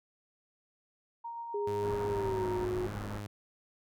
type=tone with tremolo; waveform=sine; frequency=932.3 Hz; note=A#5; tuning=in tune; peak=-37 dBFS; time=1.24-2.65 s; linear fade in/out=10 ms; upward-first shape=sine; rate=7.9 Hz; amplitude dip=25%
type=tone with pitch glide; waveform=sine; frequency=409.9 to 363.1 Hz; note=G#4 to F#4; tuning=-23 to -33 cents; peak=-31 dBFS; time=1.54-2.87 s; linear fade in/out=5 ms; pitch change=-210 cents; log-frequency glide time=2.08-2.5 s
type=tone; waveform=sawtooth; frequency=103.4 Hz; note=G#2; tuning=7 cents flat; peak=-35 dBFS; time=1.67-3.27 s; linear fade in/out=5 ms
type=low-pass noise; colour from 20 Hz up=pink; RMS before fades=-42 dBFS; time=1.81-3.22 s; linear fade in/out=50 ms; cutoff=1600 Hz; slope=24 dB/octave
effects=none